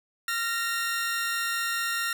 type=tone pair together; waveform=sawtooth; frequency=1380.1 / 1855 Hz; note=F6 / A#6; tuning=-21 / -9 cents; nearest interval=perfect fourth; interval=512 cents; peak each=-26 / -26 dBFS; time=0.28-2.13 s; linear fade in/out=2 ms; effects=none